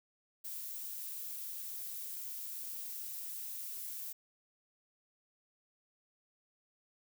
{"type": "noise", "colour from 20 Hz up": "violet", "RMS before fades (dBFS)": -43, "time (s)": [0.44, 4.13], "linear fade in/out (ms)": 10, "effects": []}